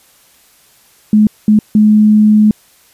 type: tone bursts at uneven times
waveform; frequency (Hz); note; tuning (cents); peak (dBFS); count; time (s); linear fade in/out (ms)
sine; 212.7; G#3; +42; -4; 3; 1.13-1.27 / 1.48-1.59 / 1.75-2.51; 2
effects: white hiss -48 dBFS RMS until 2.93 s + resampled to 32000 Hz